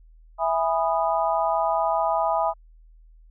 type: chord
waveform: sine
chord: E major seventh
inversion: none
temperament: just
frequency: 659.3 / 824.1 / 988.9 / 1236.1 Hz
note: E5 / G#5 / B5 / D#6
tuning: 0 / -14 / +2 / -12 cents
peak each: -24 / -25 / -26 / -29 dBFS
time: 0.38-2.54 s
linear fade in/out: 50 ms
effects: added 40 Hz sine -48 dBFS peak until 3.3 s